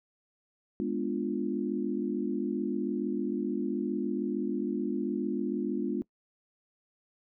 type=chord; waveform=sine; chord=G# diminished seventh; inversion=none; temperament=equal; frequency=207.7 / 246.9 / 293.7 / 349.2 Hz; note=G#3 / B3 / D4 / F4; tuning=0 / 0 / 0 / 0 cents; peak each=-34 dBFS; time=0.8-6.02 s; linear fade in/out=0 ms; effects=noise-tail reverb RT60 0.1 s tail -23 dB re dry